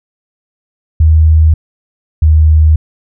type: tone pair in turn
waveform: sine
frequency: 78.9 / 77.86 Hz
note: D#2 / D#2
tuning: +25 / +2 cents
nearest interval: unison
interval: 23 cents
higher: first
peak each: -3 dBFS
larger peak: neither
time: 1-1.54 / 2.22-2.76 s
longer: neither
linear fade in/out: 5 ms
effects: none